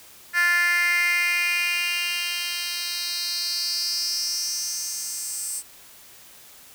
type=tone with high-pass filter sweep; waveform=10% pulse; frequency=349.2 Hz; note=F4; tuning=in tune; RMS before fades=-25 dBFS; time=0.33-5.63 s; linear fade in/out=50 ms; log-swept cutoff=1700 to 8100 Hz; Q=4.8; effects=white hiss -48 dBFS RMS until 6.74 s